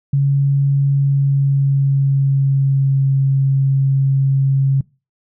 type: tone with pitch glide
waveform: sine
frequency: 139.3 to 136.04 Hz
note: C#3 to C#3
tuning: +9 to -32 cents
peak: -11 dBFS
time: 0.13-4.81 s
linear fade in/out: 5 ms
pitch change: -41 cents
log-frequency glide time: 0.93-3.11 s
effects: noise-tail reverb RT60 0.3 s tail -23 dB re dry